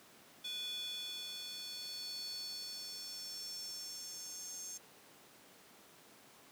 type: tone with high-pass filter sweep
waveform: square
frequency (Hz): 491.7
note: B4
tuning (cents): -8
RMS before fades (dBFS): -45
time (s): 0.44-4.78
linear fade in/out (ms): 10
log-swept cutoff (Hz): 3300 to 6500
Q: 6.8
effects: pink hiss -60 dBFS RMS until 6.51 s + high-pass 200 Hz 12 dB/octave